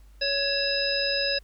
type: harmonic tone with a mistuned harmonic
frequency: 559 Hz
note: C#5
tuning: 14 cents sharp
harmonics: 1 / 3 / 5 / 7 / 9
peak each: -29 / -31 / -33 / -31 / -27 dBFS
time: 0.21-1.39 s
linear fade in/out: 10 ms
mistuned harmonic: 5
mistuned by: -66 cents
effects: added 50 Hz sine -48 dBFS peak until 1.43 s + pink hiss -64 dBFS RMS until 1.43 s